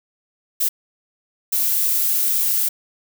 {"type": "noise bursts at uneven times", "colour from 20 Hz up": "violet", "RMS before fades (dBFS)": -19, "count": 2, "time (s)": [[0.6, 0.69], [1.52, 2.69]], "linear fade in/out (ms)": 10, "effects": []}